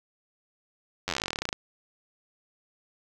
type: slowing click train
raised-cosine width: 0.2 ms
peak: -11 dBFS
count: 22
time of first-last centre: 1.08-1.529 s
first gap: 10 ms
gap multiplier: 1.07
effects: none

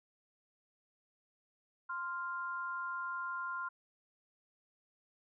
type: tone pair together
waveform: sine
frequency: 1045.8 / 1396.9 Hz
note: C6 / F6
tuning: -1 / 0 cents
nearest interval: perfect fourth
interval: 501 cents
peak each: -40 / -39 dBFS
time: 1.89-3.69 s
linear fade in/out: 10 ms
effects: none

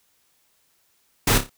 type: noise with echo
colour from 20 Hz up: pink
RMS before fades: -18 dBFS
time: 1.27-1.38 s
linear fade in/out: 5 ms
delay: 29 ms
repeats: 4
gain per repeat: -8 dB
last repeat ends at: 1.496 s
effects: white hiss -65 dBFS RMS until 1.57 s

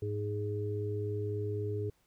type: harmonic tone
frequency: 103.83 Hz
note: G#2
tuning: in tune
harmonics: 1 / 3 / 4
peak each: -34 / -44 / -36 dBFS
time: 0.02-1.9 s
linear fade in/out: 5 ms
effects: pink hiss -72 dBFS RMS until 2.06 s

